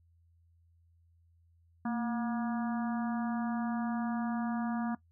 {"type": "harmonic tone with a mistuned harmonic", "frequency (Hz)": 239, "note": "A#3", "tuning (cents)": 43, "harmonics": [1, 3, 4, 5, 6, 7], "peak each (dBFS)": [-31, -41, -43, -45, -47, -48], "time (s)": [1.85, 4.95], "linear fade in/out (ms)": 5, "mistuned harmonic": 1, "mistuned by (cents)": -69, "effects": ["noise-tail reverb RT60 0.1 s tail -19 dB re dry", "added 84 Hz sine -63 dBFS peak until 5.11 s"]}